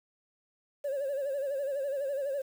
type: tone with vibrato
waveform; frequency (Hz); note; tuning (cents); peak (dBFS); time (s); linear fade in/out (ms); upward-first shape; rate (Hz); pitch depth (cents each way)
sine; 554.4; C#5; 0; -28; 0.84-2.42; 10; sine; 12; 83
effects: tanh soft clip ceiling -28 dBFS + 9-bit